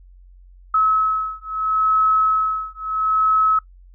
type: beating tone pair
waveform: sine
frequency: 1289 / 1289.75 Hz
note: E6 / E6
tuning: -39 / -38 cents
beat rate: 0.75 Hz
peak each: -19 dBFS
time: 0.74-3.59 s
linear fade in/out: 5 ms
effects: noise-tail reverb RT60 0.1 s tail -20 dB re dry + added 45 Hz sine -43 dBFS peak until 3.94 s